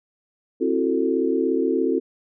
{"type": "chord", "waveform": "sine", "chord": "F# half-diminished seventh", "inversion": "second", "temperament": "just", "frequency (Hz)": [266.4, 333, 370, 444], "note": ["C4", "E4", "F#4", "A4"], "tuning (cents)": [31, 18, 0, 16], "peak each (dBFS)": -24, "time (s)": [0.6, 2], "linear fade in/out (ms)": 20, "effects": []}